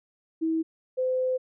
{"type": "tone pair in turn", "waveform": "sine", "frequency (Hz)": [323, 512.7], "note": ["E4", "C5"], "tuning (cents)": [-35, -35], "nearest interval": "minor sixth", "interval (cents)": 800, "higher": "second", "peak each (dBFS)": -23, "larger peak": "neither", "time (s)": [[0.41, 0.63], [0.97, 1.38]], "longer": "second", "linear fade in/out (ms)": 20, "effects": []}